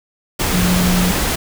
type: tone in noise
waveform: sine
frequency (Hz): 180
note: F#3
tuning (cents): -47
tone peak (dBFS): -14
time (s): 0.53-1.12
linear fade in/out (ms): 10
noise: pink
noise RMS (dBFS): -18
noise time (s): 0.39-1.36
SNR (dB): +1
effects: none